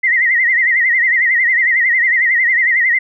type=tone with vibrato; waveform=sine; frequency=1975.5 Hz; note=B6; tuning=in tune; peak=-10 dBFS; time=0.03-2.99 s; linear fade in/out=10 ms; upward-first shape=sine; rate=11 Hz; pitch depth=110 cents each way; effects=none

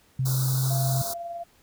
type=tone; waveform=sine; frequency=130.81 Hz; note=C3; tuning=in tune; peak=-22 dBFS; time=0.19-1.02 s; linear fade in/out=5 ms
type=band-stop noise; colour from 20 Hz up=white; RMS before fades=-32 dBFS; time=0.25-1.14 s; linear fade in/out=10 ms; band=1500 to 3700 Hz; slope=96 dB/octave
type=tone with tremolo; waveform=sine; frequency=686 Hz; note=F5; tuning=31 cents flat; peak=-30 dBFS; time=0.7-1.44 s; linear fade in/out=10 ms; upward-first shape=triangle; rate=20 Hz; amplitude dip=45%
effects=pink hiss -60 dBFS RMS until 1.62 s

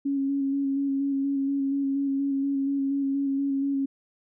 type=tone with vibrato; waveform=sine; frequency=276 Hz; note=C#4; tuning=7 cents flat; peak=-23 dBFS; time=0.05-3.86 s; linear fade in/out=10 ms; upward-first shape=square; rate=4.2 Hz; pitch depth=17 cents each way; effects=none

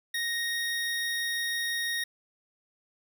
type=tone; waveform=25% pulse; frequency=1866 Hz; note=A#6; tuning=1 cent sharp; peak=-25 dBFS; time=0.14-2.04 s; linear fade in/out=5 ms; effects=none

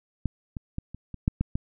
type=clicks; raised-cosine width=5 ms; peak=-13 / -21 / -18 / -26 / -24 / -9 / -12 / -14 dBFS; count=8; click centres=0.257 / 0.568 / 0.784 / 0.946 / 1.143 / 1.279 / 1.41 / 1.555 s; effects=none

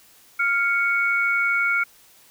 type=tone pair together; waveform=sine; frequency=1396.9 / 2222 Hz; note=F6 / C#7; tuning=0 / +4 cents; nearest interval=minor sixth; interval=804 cents; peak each=-21 dBFS; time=0.39-1.84 s; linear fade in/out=10 ms; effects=white hiss -53 dBFS RMS until 2.3 s

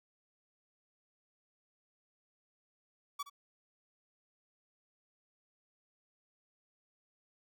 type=tone with echo; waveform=45% pulse; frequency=1141 Hz; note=C#6; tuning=50 cents sharp; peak=-36 dBFS; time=3.19-3.23 s; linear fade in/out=10 ms; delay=69 ms; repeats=1; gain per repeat=-14 dB; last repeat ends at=3.299 s; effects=none

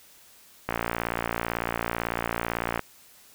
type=click train; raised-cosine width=0.5 ms; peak=-11 dBFS; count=123; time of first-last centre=0.69-2.793 s; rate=58 Hz; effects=white hiss -54 dBFS RMS until 3.34 s

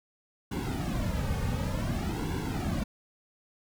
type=noise with flanger; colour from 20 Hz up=brown; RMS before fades=-31 dBFS; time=0.51-2.84 s; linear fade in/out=10 ms; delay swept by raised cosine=1.6 to 3 ms; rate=0.55 Hz; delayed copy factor=-0.95; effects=none

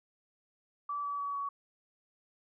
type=tone with pitch steps; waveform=sine; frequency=1156 / 1146 / 1136.1 / 1126.3 Hz; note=D6 / D6 / C#6 / C#6; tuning=-28 / -43 / +42 / +27 cents; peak=-33 dBFS; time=0.89-1.49 s; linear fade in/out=5 ms; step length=150 ms; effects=none

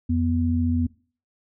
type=tone pair together; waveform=sine; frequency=86.7 / 245.2 Hz; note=F2 / B3; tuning=-12 / -12 cents; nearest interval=octave + tritone; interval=1800 cents; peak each=-22 dBFS; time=0.09-0.87 s; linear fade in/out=10 ms; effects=noise-tail reverb RT60 0.4 s tail -21 dB re dry

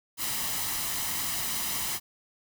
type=noise with comb filter; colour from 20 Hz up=white; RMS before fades=-31 dBFS; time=0.17-2 s; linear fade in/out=50 ms; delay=1 ms; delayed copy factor=+0.5; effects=none

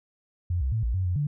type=tone with pitch steps; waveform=sine; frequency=87.8 / 65.5 / 111 / 58 / 93.3 / 89.7 / 146 Hz; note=F2 / C2 / A2 / A#1 / F#2 / F2 / D3; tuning=+10 / +2 / +16 / -8 / +15 / +47 / -10 cents; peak=-23 dBFS; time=0.5-1.27 s; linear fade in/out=5 ms; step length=110 ms; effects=none

